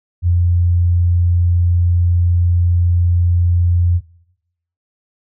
sine tone, 87.31 Hz, F2, in tune, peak -10 dBFS, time 0.22-4.01 s, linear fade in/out 50 ms, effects noise-tail reverb RT60 0.8 s tail -19 dB re dry

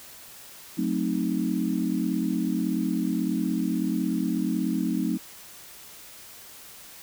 sine chord, F# diminished seventh, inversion none, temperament equal with one note detuned, 183.61 / 220 / 261.6 / 311.1 Hz, F#3 / A3 / C4 / Eb4, -13 / 0 / 0 / 0 cents, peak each -29 dBFS, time 0.77-5.18 s, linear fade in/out 20 ms, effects white hiss -46 dBFS RMS until 7.02 s

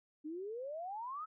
sine exponential sweep, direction up, 294.1 to 1318.5 Hz, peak -40 dBFS, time 0.24-1.26 s, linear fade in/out 20 ms, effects none

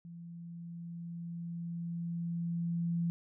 sine tone with level ramp, 169.9 Hz, F3, 47 cents flat, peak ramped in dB -45 to -29 dBFS, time 0.05-3.1 s, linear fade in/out 0 ms, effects none

